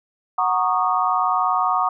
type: chord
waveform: sine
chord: D# minor seventh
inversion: first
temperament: equal with one note detuned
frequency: 740 / 932.3 / 1108.7 / 1228.8 Hz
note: F#5 / A#5 / C#6 / D#6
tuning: 0 / 0 / 0 / -22 cents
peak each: -22 / -24 / -22 / -22 dBFS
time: 0.38-1.89 s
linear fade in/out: 5 ms
effects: none